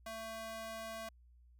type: tone with high-pass filter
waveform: square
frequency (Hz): 223.3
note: A3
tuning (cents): +26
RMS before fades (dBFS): -45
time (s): 0.06-1.09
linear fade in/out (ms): 5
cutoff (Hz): 610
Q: 1.2
effects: added 60 Hz sine -60 dBFS peak until 1.59 s